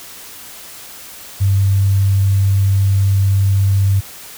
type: tone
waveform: sine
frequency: 98 Hz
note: G2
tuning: in tune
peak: -10 dBFS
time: 1.4-4.01 s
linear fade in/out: 20 ms
effects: white hiss -35 dBFS RMS until 4.37 s